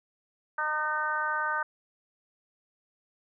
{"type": "harmonic tone", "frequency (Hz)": 305.5, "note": "D#4", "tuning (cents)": -32, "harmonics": [2, 3, 4, 5, 6], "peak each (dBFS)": [-40, -33, -32, -30, -41], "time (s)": [0.58, 1.63], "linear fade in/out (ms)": 5, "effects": []}